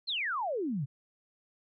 sine exponential sweep, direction down, 4368 to 123.5 Hz, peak -30 dBFS, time 0.07-0.86 s, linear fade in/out 20 ms, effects none

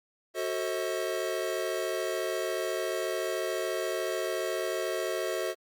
square chord, F# diminished seventh, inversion none, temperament just, 370 / 444 / 532.8 / 639.4 Hz, F#4 / A4 / C5 / Eb5, 0 / +16 / +31 / +47 cents, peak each -35 / -37 / -37 / -35 dBFS, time 0.34-5.55 s, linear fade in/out 50 ms, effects Opus 48 kbps

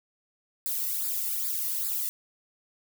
violet noise with flanger, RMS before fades -30 dBFS, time 0.66-2.09 s, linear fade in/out 0 ms, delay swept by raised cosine 0.33 to 1.29 ms, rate 2.5 Hz, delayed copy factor -1, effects none

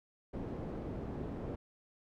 white low-pass noise, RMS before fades -41 dBFS, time 0.33-1.56 s, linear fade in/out 10 ms, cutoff 330 Hz, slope 12 dB/octave, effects none

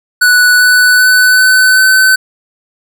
square tone with pitch steps, 1480 / 1490.3 / 1500.7 / 1511.1 / 1521.6 Hz, F#6 / F#6 / F#6 / F#6 / F#6, 0 / +12 / +24 / +36 / +48 cents, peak -5 dBFS, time 0.21-2.16 s, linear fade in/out 10 ms, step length 390 ms, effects none

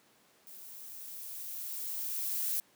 violet noise with level ramp, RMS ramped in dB -50 to -32 dBFS, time 0.47-2.6 s, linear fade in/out 0 ms, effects pink hiss -65 dBFS RMS until 2.75 s + high-pass 200 Hz 12 dB/octave

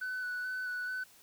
sine tone with vibrato, 1494 Hz, F#6, 16 cents sharp, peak -32 dBFS, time 0.01-1.04 s, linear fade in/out 10 ms, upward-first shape square, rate 2.3 Hz, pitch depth 15 cents each way, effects tanh soft clip ceiling -33 dBFS + white hiss -60 dBFS RMS until 1.22 s

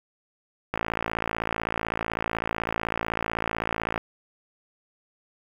click train, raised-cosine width 0.5 ms, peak -11 dBFS, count 182, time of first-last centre 0.74-3.978 s, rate 55.9 Hz, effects 7-bit

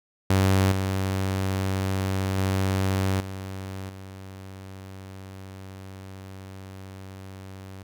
sawtooth tone with level steps, 95.7 Hz, G2, 41 cents flat, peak -14 / -20 / -18 / -29 / -35 dBFS, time 0.3-7.83 s, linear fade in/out 5 ms, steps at 0.72 / 2.38 / 3.2 / 3.89 s, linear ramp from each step 2 ms, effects none

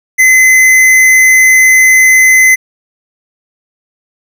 triangle tone with hard clipping, 2042 Hz, C7, 43 cents flat, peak -4 dBFS, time 0.18-2.56 s, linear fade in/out 20 ms, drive 18 dB, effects none

